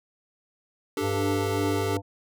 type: chord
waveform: square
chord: D suspended fourth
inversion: none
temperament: equal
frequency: 293.7 / 392 / 440 Hz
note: D4 / G4 / A4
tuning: 0 / 0 / 0 cents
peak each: -31 dBFS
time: 0.97-1.97 s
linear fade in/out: 2 ms
type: harmonic tone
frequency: 98.8 Hz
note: G2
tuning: 14 cents sharp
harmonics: 1 / 3 / 5 / 7 / 9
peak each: -29 / -34 / -36 / -37 / -39 dBFS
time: 1-2.02 s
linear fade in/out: 50 ms
effects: none